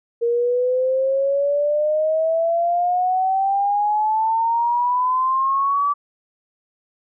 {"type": "exponential sweep", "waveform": "sine", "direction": "up", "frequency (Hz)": [466.2, 1159], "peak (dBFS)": -16, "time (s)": [0.21, 5.94], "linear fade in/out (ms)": 20, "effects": []}